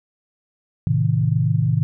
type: chord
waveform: sine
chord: A diminished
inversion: none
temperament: just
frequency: 110 / 132 / 158.4 Hz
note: A2 / C3 / Eb3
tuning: 0 / +16 / +31 cents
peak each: -20 dBFS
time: 0.87-1.83 s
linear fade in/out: 0 ms
effects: none